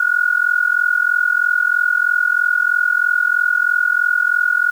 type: tone with amplitude modulation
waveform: sine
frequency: 1446 Hz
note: F#6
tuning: 40 cents flat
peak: -9 dBFS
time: 0-4.71 s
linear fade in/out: 5 ms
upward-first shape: sine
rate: 43.1 Hz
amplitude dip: 90%
effects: 7-bit